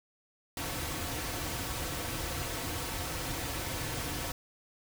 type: noise with comb filter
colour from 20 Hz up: pink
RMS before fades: -36 dBFS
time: 0.57-4.32 s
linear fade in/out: 2 ms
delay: 4.9 ms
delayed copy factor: -0.55
effects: none